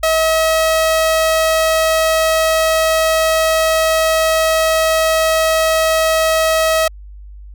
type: tone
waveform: sawtooth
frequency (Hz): 641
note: E5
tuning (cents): -49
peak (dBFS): -8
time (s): 0.03-6.88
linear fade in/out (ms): 5
effects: added 50 Hz sine -32 dBFS peak until 7.54 s